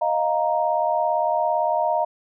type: chord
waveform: sine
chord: Eb suspended second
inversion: none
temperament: just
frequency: 622.3 / 700 / 933.4 Hz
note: Eb5 / F5 / Bb5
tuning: 0 / +4 / +2 cents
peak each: -23 dBFS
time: 0.01-2.05 s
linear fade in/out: 10 ms
effects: none